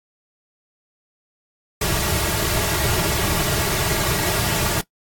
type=noise with comb filter; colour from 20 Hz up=pink; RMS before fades=-21 dBFS; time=1.81-4.81 s; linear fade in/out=5 ms; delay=3.9 ms; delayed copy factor=-0.75; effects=noise-tail reverb RT60 0.1 s tail -19 dB re dry + AAC 64 kbps